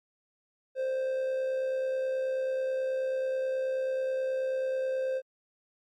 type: tone with amplitude modulation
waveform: triangle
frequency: 523.3 Hz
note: C5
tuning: in tune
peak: -24 dBFS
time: 0.75-5.22 s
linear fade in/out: 50 ms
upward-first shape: sine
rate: 69.3 Hz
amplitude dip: 35%
effects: MP3 64 kbps